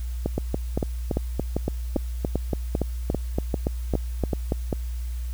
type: two click trains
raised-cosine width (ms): 2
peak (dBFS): -10 / -10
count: 16 / 12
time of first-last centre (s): 0.26-4.521 / 0.38-4.728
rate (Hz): 3.52 / 2.53
effects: added 60 Hz sine -27 dBFS peak until 5.33 s + white hiss -50 dBFS RMS until 5.33 s